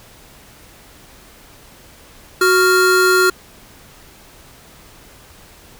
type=tone pair together; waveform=square; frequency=370 / 1396.9 Hz; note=F#4 / F6; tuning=0 / 0 cents; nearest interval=octave + major seventh; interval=2300 cents; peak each=-14 dBFS; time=2.41-3.3 s; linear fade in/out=5 ms; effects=pink hiss -44 dBFS RMS until 5.79 s